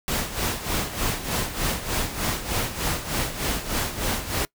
pink noise with tremolo, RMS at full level -24 dBFS, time 0.08-4.45 s, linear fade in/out 0 ms, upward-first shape sine, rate 3.3 Hz, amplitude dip 70%, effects noise-tail reverb RT60 0.1 s tail -23 dB re dry

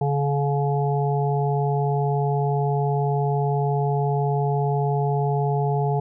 harmonic tone, 141.8 Hz, C#3, 40 cents sharp, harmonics 1 / 3 / 5 / 6, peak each -21 / -26 / -28 / -29 dBFS, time 0.01-6 s, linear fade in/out 5 ms, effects none

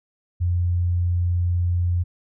sine tone, 87.9 Hz, F2, 12 cents sharp, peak -18 dBFS, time 0.4-2.04 s, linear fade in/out 20 ms, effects none

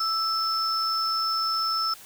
sine tone pair together, 1318.5 / 5274 Hz, E6 / E8, 0 / 0 cents, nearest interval 2 octaves, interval 2400 cents, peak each -26 dBFS, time 0-1.94 s, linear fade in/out 5 ms, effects white hiss -47 dBFS RMS until 2.05 s

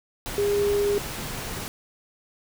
sine tone in noise, 407.3 Hz, G#4, 34 cents flat, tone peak -20 dBFS, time 0.38-0.98 s, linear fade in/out 0 ms, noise pink, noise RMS -33 dBFS, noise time 0.26-1.68 s, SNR +10 dB, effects none

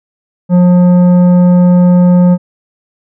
triangle tone with tanh clipping, 178.4 Hz, F3, 37 cents sharp, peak -5 dBFS, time 0.49-2.38 s, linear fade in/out 50 ms, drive 14 dB, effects none

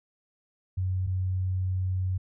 sine tone pair in turn, 92.9 / 92.9 Hz, F#2 / F#2, +7 / +7 cents, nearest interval unison, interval 0 cents, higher neither, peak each -25 dBFS, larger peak neither, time 0.77-1.07 / 1.07-2.18 s, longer second, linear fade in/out 10 ms, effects none

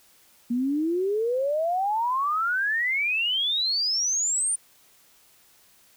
sine exponential sweep, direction up, 233.6 to 9280 Hz, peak -22 dBFS, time 0.5-4.56 s, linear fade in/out 10 ms, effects white hiss -58 dBFS RMS until 5.96 s

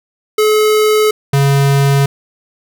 square tone pair in turn, 428.3 / 139.26 Hz, A4 / C#3, -47 / +8 cents, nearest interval octave + perfect fifth, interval 1945 cents, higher first, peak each -9 dBFS, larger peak neither, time 0.38-1.11 / 1.33-2.06 s, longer neither, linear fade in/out 5 ms, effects none

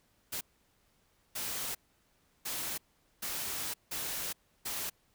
white noise bursts at uneven times, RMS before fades -37 dBFS, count 6, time 0.32-0.41 / 1.35-1.75 / 2.45-2.78 / 3.22-3.74 / 3.91-4.33 / 4.65-4.9 s, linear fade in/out 10 ms, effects pink hiss -71 dBFS RMS until 5.14 s

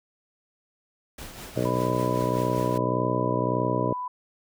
pink noise with tremolo, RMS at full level -39 dBFS, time 1.18-2.78 s, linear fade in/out 5 ms, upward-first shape triangle, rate 5.1 Hz, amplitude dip 50%
harmonic tone, 61.74 Hz, B1, in tune, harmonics 2 / 3 / 4 / 5 / 6 / 7 / 8 / 9 / 10, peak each -29 / -33 / -33 / -31 / -34 / -32 / -34 / -32 / -32 dBFS, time 1.56-3.93 s, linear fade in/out 5 ms
sine tone with vibrato, 991 Hz, B5, 6 cents sharp, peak -29 dBFS, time 1.65-4.08 s, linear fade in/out 5 ms, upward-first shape sine, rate 0.9 Hz, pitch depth 10 cents each way
effects none

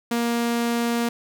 sawtooth tone, 235.3 Hz, A#3, 16 cents sharp, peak -17 dBFS, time 0.11-1.09 s, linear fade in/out 5 ms, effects none

